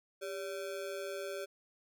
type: ring-modulated tone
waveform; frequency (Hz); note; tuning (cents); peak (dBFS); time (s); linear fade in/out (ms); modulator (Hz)
square; 483.5; B4; -37; -36; 0.21-1.46; 20; 86.4
effects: none